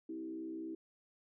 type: tone with frequency modulation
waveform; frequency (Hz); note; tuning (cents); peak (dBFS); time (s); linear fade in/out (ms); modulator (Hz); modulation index
sine; 323.9; E4; -30; -40; 0.09-0.75; 5; 64.2; 0.71
effects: none